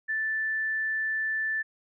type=tone; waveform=sine; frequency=1760 Hz; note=A6; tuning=in tune; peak=-26 dBFS; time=0.08-1.63 s; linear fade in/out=20 ms; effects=none